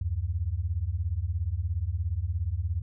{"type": "beating tone pair", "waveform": "sine", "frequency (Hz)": [75.8, 92.8], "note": ["D#2", "F#2"], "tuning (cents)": [-45, 6], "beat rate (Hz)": 17, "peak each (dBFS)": [-30, -29], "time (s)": [0.01, 2.82], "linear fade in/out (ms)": 5, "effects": []}